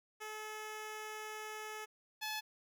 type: tone pair in turn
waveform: 10% pulse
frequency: 430 / 860 Hz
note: A4 / A5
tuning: -40 / -40 cents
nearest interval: octave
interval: 1200 cents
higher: second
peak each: -35 / -30 dBFS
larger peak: second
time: 0.2-1.86 / 2.21-2.41 s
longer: first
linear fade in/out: 20 ms
effects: none